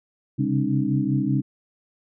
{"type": "tone cluster", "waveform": "sine", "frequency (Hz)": [133.7, 138.9, 202.3, 270.2, 303.7], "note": ["C3", "C#3", "G#3", "C#4", "D#4"], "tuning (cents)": [38, 4, -45, -44, -42], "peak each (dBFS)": -26, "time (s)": [0.38, 1.42], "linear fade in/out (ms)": 20, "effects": []}